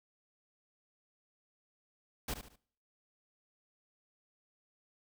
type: noise with echo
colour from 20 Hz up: pink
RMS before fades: -37 dBFS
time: 2.28-2.34 s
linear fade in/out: 5 ms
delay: 73 ms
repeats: 3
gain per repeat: -9 dB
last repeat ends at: 2.559 s
effects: noise-tail reverb RT60 0.6 s tail -24 dB re dry